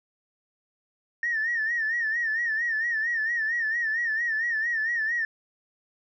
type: tone with vibrato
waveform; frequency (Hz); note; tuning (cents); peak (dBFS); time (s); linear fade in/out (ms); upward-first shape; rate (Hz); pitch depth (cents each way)
sine; 1823; A#6; -39; -23; 1.23-5.25; 2; sine; 4.4; 90
effects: tanh soft clip ceiling -19 dBFS